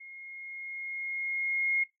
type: tone with level ramp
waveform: sine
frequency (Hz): 2148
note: C7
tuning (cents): +45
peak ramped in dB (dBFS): -45 to -24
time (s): 0-1.84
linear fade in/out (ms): 10
effects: noise-tail reverb RT60 0.2 s tail -20 dB re dry